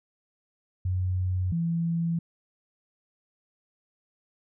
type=tone pair in turn; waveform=sine; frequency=91.9 / 167.57 Hz; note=F#2 / E3; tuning=-11 / +29 cents; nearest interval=minor seventh; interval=1040 cents; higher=second; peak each=-24 dBFS; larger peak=neither; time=0.85-1.52 / 1.52-2.19 s; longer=neither; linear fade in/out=5 ms; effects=none